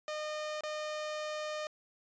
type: tone with dropouts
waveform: sawtooth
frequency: 610 Hz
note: D#5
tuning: 34 cents flat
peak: -32 dBFS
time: 0.08-1.67 s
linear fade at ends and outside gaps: 1 ms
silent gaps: 0.608-0.635 s
effects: resampled to 16000 Hz